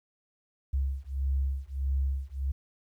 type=beating tone pair; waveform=sine; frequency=67 / 68.6 Hz; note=C2 / C#2; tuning=+42 / -17 cents; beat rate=1.6 Hz; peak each=-30 dBFS; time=0.73-2.52 s; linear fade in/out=10 ms; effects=11-bit